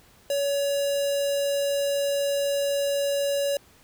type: tone with notch filter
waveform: square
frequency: 564 Hz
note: C#5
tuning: 30 cents sharp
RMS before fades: -25 dBFS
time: 0.3-3.57 s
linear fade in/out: 2 ms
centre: 1400 Hz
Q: 0.81
effects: pink hiss -56 dBFS RMS until 3.83 s